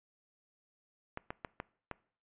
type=clicks; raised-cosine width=0.5 ms; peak=-23 dBFS; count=5; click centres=1.174 / 1.305 / 1.448 / 1.601 / 1.913 s; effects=noise-tail reverb RT60 0.5 s tail -22 dB re dry + resampled to 8000 Hz